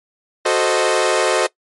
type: chord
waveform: sawtooth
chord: F# diminished seventh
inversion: none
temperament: equal with one note detuned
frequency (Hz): 370 / 442 / 523.3 / 622.3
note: F#4 / A4 / C5 / Eb5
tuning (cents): 0 / +8 / 0 / 0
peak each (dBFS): -16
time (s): 0.45-1.47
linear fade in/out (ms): 10
effects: noise-tail reverb RT60 0.1 s tail -20 dB re dry + MP3 48 kbps